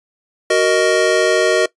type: chord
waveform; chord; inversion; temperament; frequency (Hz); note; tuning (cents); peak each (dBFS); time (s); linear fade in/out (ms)
square; D# minor; first; just; 373.4 / 466.7 / 622.3; F#4 / A#4 / D#5; +16 / +2 / 0; -17; 0.5-1.66; 5
effects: noise-tail reverb RT60 0.1 s tail -19 dB re dry + resampled to 22050 Hz